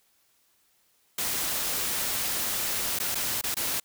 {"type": "noise with dropouts", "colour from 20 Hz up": "white", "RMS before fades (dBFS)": -29, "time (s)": [1.18, 3.8], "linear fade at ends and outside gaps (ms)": 5, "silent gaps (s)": [[2.989, 2.999], [3.147, 3.153], [3.413, 3.437], [3.544, 3.567]], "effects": ["white hiss -67 dBFS RMS until 3.84 s"]}